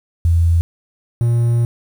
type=tone pair in turn; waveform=sine / triangle; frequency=84.1 / 118.15 Hz; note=E2 / A#2; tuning=+35 / +24 cents; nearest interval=tritone; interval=589 cents; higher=second; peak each=-10 dBFS; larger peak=neither; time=0.25-0.61 / 1.21-1.65 s; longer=second; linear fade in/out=0 ms; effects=7-bit